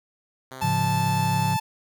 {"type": "tone with pitch glide", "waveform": "5% pulse", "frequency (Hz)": [130.81, 134.41], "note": ["C3", "C3"], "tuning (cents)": [0, 47], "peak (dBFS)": -26, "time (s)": [0.51, 1.54], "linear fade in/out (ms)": 2, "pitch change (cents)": 47, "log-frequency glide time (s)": [1.26, 1.36]}
{"type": "tone", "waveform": "45% pulse", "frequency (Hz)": 876, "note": "A5", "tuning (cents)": -8, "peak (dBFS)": -24, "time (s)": [0.61, 1.6], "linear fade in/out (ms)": 10}
{"type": "chord", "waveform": "sine", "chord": "A augmented", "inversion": "none", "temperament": "equal with one note detuned", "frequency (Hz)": [107.55, 138.59, 174.61], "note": ["A2", "C#3", "E#3"], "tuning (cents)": [-39, 0, 0], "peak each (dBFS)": [-27, -26, -27], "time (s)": [0.62, 1.57], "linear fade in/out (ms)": 10}
{"effects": []}